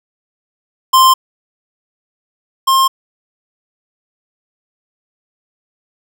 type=tone pair in turn; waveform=square; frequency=1046.5 / 1062.9 Hz; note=C6 / C6; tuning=0 / +27 cents; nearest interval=unison; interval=27 cents; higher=second; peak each=-6 / -9 dBFS; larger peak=first; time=0.93-1.14 / 2.67-2.88 s; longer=neither; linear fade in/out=10 ms; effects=none